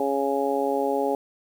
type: harmonic tone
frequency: 138.59 Hz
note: C#3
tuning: in tune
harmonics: 2 / 3 / 4 / 5 / 6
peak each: -29 / -26 / -27 / -32 / -28 dBFS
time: 0-1.15 s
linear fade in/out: 2 ms
effects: 8-bit